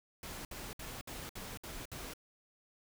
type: noise bursts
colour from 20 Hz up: pink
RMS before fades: -45 dBFS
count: 7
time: 0.23-2.136 s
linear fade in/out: 2 ms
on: 220 ms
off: 61 ms
effects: none